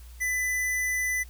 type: tone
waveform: square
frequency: 1999 Hz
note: B6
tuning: 20 cents sharp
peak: -26 dBFS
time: 0.2-1.24 s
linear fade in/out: 20 ms
effects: added 60 Hz sine -43 dBFS peak until 1.29 s + white hiss -56 dBFS RMS until 1.29 s